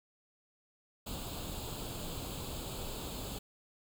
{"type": "noise with comb filter", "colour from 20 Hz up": "pink", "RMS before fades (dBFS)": -41, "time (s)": [1.06, 3.39], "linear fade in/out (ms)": 10, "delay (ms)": 0.26, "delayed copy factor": 0.75, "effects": []}